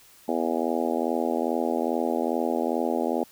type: harmonic tone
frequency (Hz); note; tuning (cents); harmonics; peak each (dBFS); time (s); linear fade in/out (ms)
82.41; E2; 0; 3 / 4 / 5 / 6 / 7 / 8 / 9 / 10; -29 / -30 / -31 / -32 / -32 / -33 / -34 / -34; 0.28-3.24; 5
effects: white hiss -54 dBFS RMS until 3.31 s